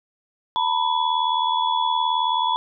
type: tone cluster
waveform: sine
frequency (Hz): 906 / 985 / 3396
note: A#5 / B5 / G#7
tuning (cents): -50 / -5 / +38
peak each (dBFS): -23 / -21 / -27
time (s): 0.56-2.56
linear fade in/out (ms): 0
effects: none